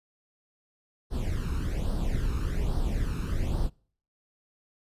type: noise with flanger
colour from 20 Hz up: brown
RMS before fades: -28 dBFS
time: 1.1-3.7 s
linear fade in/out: 50 ms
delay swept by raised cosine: 0.21 to 0.77 ms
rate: 1.2 Hz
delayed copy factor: +0.75
effects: noise-tail reverb RT60 0.5 s tail -26 dB re dry + resampled to 32000 Hz